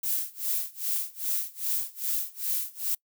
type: noise with tremolo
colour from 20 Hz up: violet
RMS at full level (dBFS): -27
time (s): 0.03-2.95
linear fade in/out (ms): 5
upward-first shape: sine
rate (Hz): 2.5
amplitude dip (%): 95
effects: noise-tail reverb RT60 0.1 s tail -26 dB re dry